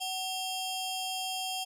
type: ring-modulated tone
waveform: sawtooth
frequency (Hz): 1981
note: B6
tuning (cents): +5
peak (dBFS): -26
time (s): 0-1.65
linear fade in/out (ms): 20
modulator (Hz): 1230
effects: resampled to 32000 Hz